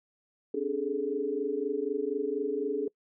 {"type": "tone cluster", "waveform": "sine", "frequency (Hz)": [268.1, 292.8, 410.8, 434.8], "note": ["C4", "D4", "G#4", "A4"], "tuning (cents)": [42, -5, -19, -21], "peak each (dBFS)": [-39, -35, -32, -32], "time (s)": [0.54, 2.88], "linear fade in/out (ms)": 5, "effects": ["noise-tail reverb RT60 0.1 s tail -25 dB re dry"]}